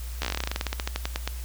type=slowing click train; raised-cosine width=0.2 ms; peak=-10 dBFS; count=23; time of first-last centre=0.22-1.276 s; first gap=13 ms; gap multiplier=1.11; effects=added 60 Hz sine -32 dBFS peak until 1.44 s + white hiss -45 dBFS RMS until 1.44 s